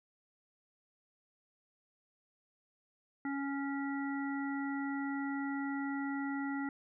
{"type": "harmonic tone", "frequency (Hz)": 278, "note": "C#4", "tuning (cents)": 5, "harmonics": [1, 3, 5, 7], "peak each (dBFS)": [-35, -44, -45, -45], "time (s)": [3.25, 6.69], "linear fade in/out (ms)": 2, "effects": []}